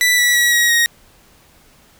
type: tone with pitch steps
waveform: sawtooth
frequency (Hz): 1975.5 / 1950.6 / 1925.9 / 1901.6 / 1877.6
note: B6 / B6 / B6 / A#6 / A#6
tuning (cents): 0 / -22 / -44 / +34 / +12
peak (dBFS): -8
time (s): 0.01-0.86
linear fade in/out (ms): 0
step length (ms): 170
effects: pink hiss -50 dBFS RMS until 1.99 s